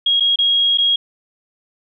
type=tone with dropouts; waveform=sine; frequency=3285 Hz; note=G#7; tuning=20 cents flat; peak=-12 dBFS; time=0.06-0.96 s; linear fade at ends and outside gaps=5 ms; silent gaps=0.199-0.205 / 0.359-0.387 / 0.775-0.783 s; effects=none